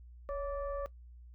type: tone with frequency modulation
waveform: sine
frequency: 561 Hz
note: C#5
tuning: 21 cents sharp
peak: -34 dBFS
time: 0.29-0.86 s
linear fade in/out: 0 ms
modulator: 598 Hz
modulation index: 0.78
effects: noise-tail reverb RT60 0.1 s tail -17 dB re dry + added 60 Hz sine -50 dBFS peak until 1.34 s